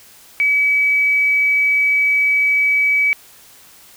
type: tone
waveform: sine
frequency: 2283 Hz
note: D7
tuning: 50 cents flat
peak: -12 dBFS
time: 0.4-3.13 s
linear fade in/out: 0 ms
effects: white hiss -45 dBFS RMS until 3.96 s